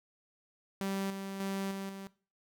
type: tone with level steps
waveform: sawtooth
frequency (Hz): 194.9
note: G3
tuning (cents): -10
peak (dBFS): -29 / -35 / -30 / -34 / -39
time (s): 0.81-2.07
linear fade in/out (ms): 0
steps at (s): 1.1 / 1.4 / 1.71 / 1.89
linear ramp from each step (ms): 2
effects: noise-tail reverb RT60 0.4 s tail -20 dB re dry